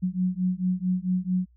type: beating tone pair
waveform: sine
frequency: 180.9 / 185.4 Hz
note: F#3 / F#3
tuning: -39 / +4 cents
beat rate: 4.5 Hz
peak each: -26 dBFS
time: 0.02-1.46 s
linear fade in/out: 20 ms
effects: added 60 Hz sine -55 dBFS peak until 1.56 s